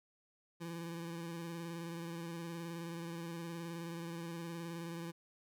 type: tone with vibrato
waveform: 25% pulse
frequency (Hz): 168.2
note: E3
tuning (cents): +35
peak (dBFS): -38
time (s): 0.6-5.12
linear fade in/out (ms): 20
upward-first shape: square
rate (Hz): 19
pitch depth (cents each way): 26
effects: none